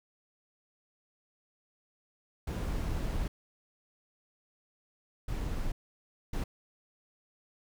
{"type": "noise bursts at uneven times", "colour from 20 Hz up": "brown", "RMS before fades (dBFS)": -33, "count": 3, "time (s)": [[2.47, 3.28], [5.28, 5.72], [6.33, 6.44]], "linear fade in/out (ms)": 5, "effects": []}